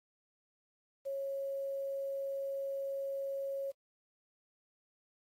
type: tone with quantisation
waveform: sine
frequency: 549 Hz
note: C#5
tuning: 17 cents flat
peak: -35 dBFS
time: 1.05-3.72 s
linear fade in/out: 20 ms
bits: 10
effects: AAC 48 kbps